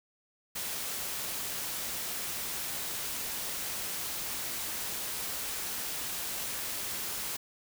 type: noise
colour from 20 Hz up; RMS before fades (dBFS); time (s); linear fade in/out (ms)
white; -36; 0.55-7.37; 10
effects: none